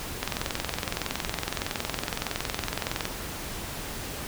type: click train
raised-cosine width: 0.2 ms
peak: -10 dBFS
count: 62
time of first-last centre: 0.23-3.054 s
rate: 21.6 Hz
effects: pink hiss -36 dBFS RMS until 4.27 s